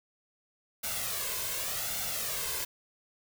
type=noise with flanger; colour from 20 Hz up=white; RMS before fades=-34 dBFS; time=0.83-2.65 s; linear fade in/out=10 ms; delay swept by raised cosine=1.4 to 1.95 ms; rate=0.87 Hz; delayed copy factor=+0.65; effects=none